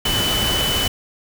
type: tone in noise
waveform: sine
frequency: 2997 Hz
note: F#7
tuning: 22 cents sharp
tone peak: -20 dBFS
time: 0.05-0.88 s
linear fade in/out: 5 ms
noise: pink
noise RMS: -22 dBFS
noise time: 0.05-0.88 s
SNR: -1 dB
effects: none